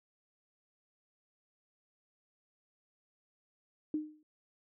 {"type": "tone with exponential decay", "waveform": "sine", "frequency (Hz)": 305.8, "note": "D#4", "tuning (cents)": -30, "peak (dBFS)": -28, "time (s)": [3.94, 4.23], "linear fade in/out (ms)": 2, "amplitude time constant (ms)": 62, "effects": []}